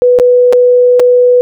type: tone with dropouts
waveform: sine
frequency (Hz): 493.6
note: B4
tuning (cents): -1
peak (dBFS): -3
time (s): 0.02-1.41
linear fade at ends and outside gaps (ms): 0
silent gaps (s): 0.188-0.198 / 0.526-0.532 / 0.996-1
effects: none